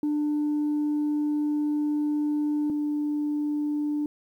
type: tone pair in turn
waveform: sine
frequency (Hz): 297.3 / 296.2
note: D4 / D4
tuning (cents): +21 / +15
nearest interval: unison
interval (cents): 6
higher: first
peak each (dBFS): -21 / -23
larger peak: first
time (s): 0.03-2.7 / 2.7-4.06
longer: first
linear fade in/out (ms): 2
effects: tanh soft clip ceiling -21 dBFS + 10-bit